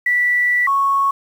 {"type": "tone pair in turn", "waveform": "sine", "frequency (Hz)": [1961, 1104.4], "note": ["B6", "C#6"], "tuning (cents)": [-13, -7], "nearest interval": "minor seventh", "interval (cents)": 994, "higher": "first", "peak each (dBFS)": -13, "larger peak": "neither", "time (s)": [[0.06, 0.67], [0.67, 1.11]], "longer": "first", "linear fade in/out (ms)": 5, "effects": ["7-bit"]}